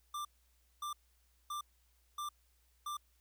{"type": "tone bursts", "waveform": "square", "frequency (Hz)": 1184, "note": "D6", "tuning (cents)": 14, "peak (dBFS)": -39, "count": 5, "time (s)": [0.14, 2.97], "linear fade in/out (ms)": 5, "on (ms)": 110, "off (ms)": 570, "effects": ["added 60 Hz sine -70 dBFS peak until 3.2 s", "white hiss -75 dBFS RMS until 3.2 s"]}